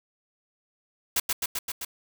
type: noise with echo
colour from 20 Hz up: white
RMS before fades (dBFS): -24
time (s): 1.16-1.2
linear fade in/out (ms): 5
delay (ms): 130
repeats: 5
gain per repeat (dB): -2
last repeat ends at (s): 1.85
effects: none